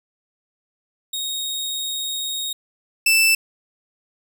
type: tone pair in turn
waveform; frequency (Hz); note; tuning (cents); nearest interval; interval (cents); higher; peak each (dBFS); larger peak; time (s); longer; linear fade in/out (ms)
sawtooth; 3746 / 2649; A#7 / E7; +8 / +8; tritone; 600; first; -21 / -10; second; 1.13-2.53 / 3.06-3.35; first; 5
effects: none